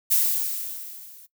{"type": "noise with level ramp", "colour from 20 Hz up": "violet", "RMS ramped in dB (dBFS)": [-18, -48], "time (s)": [0.1, 1.27], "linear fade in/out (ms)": 20, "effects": ["noise-tail reverb RT60 0.1 s tail -18 dB re dry"]}